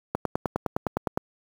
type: click train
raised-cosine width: 1 ms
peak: -10 dBFS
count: 11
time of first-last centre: 0.15-1.175 s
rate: 9.76 Hz
effects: high-pass 80 Hz 12 dB/octave + 7-bit